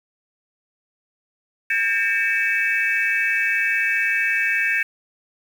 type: tone cluster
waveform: sine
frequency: 1606 / 1808 / 2266 / 2611 Hz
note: G6 / A6 / C#7 / E7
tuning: +41 / +47 / +37 / -17 cents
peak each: -23 dBFS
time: 1.7-4.83 s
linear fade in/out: 5 ms
effects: tanh soft clip ceiling -8 dBFS + 7-bit

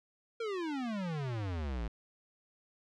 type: exponential sweep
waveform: square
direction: down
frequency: 472.3 to 52.4 Hz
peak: -35 dBFS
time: 0.4-1.88 s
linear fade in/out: 5 ms
effects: low-pass 4000 Hz 12 dB/octave

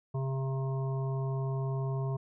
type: harmonic tone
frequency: 133.9 Hz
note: C3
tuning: 40 cents sharp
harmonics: 1 / 3 / 5 / 7 / 8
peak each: -30 / -40 / -44 / -47 / -48 dBFS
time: 0.14-2.17 s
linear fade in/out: 10 ms
effects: none

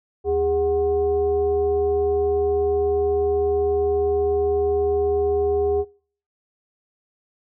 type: tone with frequency modulation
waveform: sine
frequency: 407.6 Hz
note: G#4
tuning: 32 cents flat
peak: -18 dBFS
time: 0.24-5.85 s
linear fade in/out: 50 ms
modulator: 331 Hz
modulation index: 0.56
effects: noise-tail reverb RT60 0.5 s tail -25 dB re dry

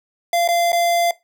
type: tone with dropouts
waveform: square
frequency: 689 Hz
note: F5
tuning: 24 cents flat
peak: -16 dBFS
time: 0.33-1.11 s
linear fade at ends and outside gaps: 2 ms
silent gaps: 0.477-0.487 / 0.72-0.729 s
effects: noise-tail reverb RT60 0.2 s tail -18 dB re dry

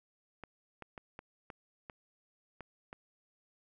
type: clicks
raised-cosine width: 0.5 ms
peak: -30 dBFS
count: 8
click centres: 0.437 / 0.823 / 0.978 / 1.191 / 1.502 / 1.898 / 2.607 / 2.929 s
effects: none

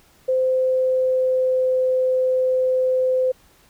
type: tone with pitch glide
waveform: sine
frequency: 517 to 513.7 Hz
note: C5 to C5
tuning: -21 to -32 cents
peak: -16 dBFS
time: 0.28-3.32 s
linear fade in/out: 10 ms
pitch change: -11 cents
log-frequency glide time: 0.4-1.74 s
effects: pink hiss -55 dBFS RMS until 3.69 s

